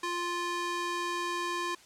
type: tone with high-pass filter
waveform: square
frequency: 349.2 Hz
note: F4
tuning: in tune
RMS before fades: -33 dBFS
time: 0.03-1.75 s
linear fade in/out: 5 ms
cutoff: 710 Hz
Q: 1.2
effects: white hiss -56 dBFS RMS until 1.85 s + low-pass 8000 Hz 12 dB/octave